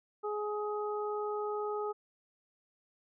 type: harmonic tone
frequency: 419 Hz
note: G#4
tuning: 15 cents sharp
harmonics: 1 / 2 / 3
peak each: -34 / -40 / -40 dBFS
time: 0.23-1.93 s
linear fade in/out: 20 ms
effects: none